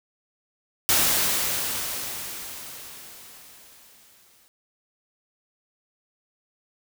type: noise with exponential decay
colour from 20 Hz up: white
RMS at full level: -19 dBFS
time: 0.89-4.48 s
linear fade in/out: 0 ms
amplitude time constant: 780 ms
effects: none